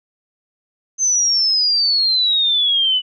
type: exponential sweep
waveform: sine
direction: down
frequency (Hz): 6272 to 2960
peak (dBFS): -13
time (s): 0.98-3.02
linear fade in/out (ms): 50
effects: none